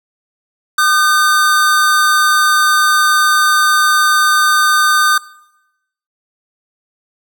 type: tone pair together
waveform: square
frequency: 1214 / 1532.9 Hz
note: D#6 / G6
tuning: -43 / -39 cents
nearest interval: major third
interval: 404 cents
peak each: -13 dBFS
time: 0.78-5.18 s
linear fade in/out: 5 ms
effects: noise-tail reverb RT60 0.9 s tail -21 dB re dry